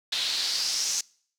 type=noise with band-pass filter sweep; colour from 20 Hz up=pink; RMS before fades=-28 dBFS; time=0.12-1.01 s; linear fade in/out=5 ms; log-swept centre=3700 to 6200 Hz; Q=4.1; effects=noise-tail reverb RT60 0.6 s tail -26 dB re dry